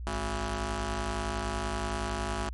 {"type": "ring-modulated tone", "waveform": "10% pulse", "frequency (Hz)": 155.56, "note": "D#3", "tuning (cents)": 0, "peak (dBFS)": -20, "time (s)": [0.07, 2.49], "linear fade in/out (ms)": 0, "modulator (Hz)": 516, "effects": ["added 60 Hz sine -35 dBFS peak until 2.53 s", "MP3 48 kbps"]}